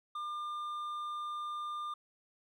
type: tone with hard clipping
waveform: sine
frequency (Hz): 1200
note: D6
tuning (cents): +37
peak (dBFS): -38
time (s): 0.15-1.94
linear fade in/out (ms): 5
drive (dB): 5
effects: none